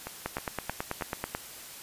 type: two click trains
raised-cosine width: 0.5 ms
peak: -15 / -20 dBFS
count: 11 / 4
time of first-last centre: 0.26-1.349 / 0.07-1.01 s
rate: 9.18 / 3.19 Hz
effects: white hiss -45 dBFS RMS until 1.82 s + resampled to 32000 Hz